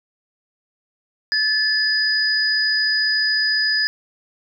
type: tone pair together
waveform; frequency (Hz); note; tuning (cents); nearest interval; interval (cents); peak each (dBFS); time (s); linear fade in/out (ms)
sine; 1736 / 4967; A6 / D#8; -24 / -4; octave + tritone; 1820; -19; 1.32-3.87; 0
effects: none